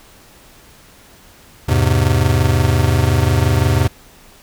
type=chord; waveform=square; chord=E augmented; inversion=none; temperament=just; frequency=82.41 / 103.01 / 128.76 Hz; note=E2 / G#2 / B#2; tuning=0 / -14 / -27 cents; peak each=-17 dBFS; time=1.68-3.88 s; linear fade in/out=10 ms; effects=pink hiss -45 dBFS RMS until 4.42 s